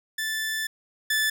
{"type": "tone pair in turn", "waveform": "sawtooth", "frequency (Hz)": [1757, 1745.9], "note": ["A6", "A6"], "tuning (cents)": [-3, -14], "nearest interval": "unison", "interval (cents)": 11, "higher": "first", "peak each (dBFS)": [-23, -18], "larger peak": "second", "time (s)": [[0.18, 0.67], [1.1, 1.3]], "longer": "first", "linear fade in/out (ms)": 5, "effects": []}